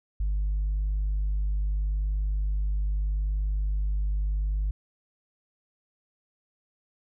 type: tone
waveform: sine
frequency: 50.4 Hz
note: G1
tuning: 49 cents sharp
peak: -22 dBFS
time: 0.2-4.71 s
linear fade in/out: 5 ms
effects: tanh soft clip ceiling -22 dBFS